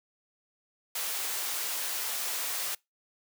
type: high-pass noise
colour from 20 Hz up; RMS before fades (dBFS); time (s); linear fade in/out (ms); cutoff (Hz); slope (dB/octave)
white; -33; 0.95-2.75; 5; 500; 12
effects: noise-tail reverb RT60 0.2 s tail -25 dB re dry